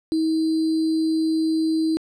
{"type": "tone with sample-and-hold", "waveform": "sine", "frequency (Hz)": 319.4, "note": "D#4", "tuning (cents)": 45, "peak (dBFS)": -18, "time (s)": [0.12, 1.97], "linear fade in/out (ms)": 0, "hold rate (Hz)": 4410, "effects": ["low-pass 7000 Hz 12 dB/octave"]}